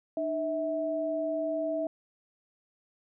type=tone pair together; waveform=sine; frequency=303.6 / 649 Hz; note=D#4 / E5; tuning=-42 / -27 cents; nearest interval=octave + minor second; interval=1315 cents; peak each=-34 / -29 dBFS; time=0.17-1.87 s; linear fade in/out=2 ms; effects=none

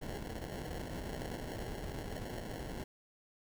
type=noise with sample-and-hold; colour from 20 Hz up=pink; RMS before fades=-42 dBFS; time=0.01-2.84 s; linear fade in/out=10 ms; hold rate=1225 Hz; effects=none

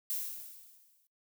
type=noise with exponential decay; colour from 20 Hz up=violet; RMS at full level=-33 dBFS; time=0.1-1.07 s; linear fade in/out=0 ms; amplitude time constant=210 ms; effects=noise-tail reverb RT60 0.2 s tail -25 dB re dry

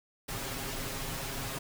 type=noise with comb filter; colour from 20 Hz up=pink; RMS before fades=-37 dBFS; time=0.28-1.59 s; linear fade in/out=10 ms; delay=7.4 ms; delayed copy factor=+0.8; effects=none

